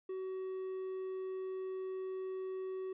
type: tone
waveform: triangle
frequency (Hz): 376.8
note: F#4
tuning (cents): +32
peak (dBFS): -36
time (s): 0.09-2.93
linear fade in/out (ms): 5
effects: resampled to 8000 Hz + 13-bit